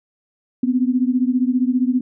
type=beating tone pair; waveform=sine; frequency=246.9 / 261.9 Hz; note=B3 / C4; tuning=0 / +2 cents; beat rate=15 Hz; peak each=-17 / -19 dBFS; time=0.63-2.01 s; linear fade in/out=5 ms; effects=none